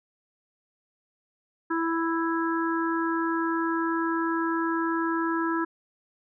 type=harmonic tone; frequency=330.1 Hz; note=E4; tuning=2 cents sharp; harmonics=1 / 3 / 4 / 5; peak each=-26 / -31 / -32 / -33 dBFS; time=1.7-5.65 s; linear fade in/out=10 ms; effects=none